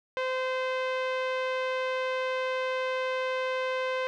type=tone with low-pass filter; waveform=sawtooth; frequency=516 Hz; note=C5; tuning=24 cents flat; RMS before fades=-30 dBFS; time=0.17-4.07 s; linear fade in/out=0 ms; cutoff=2700 Hz; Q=1.2; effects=none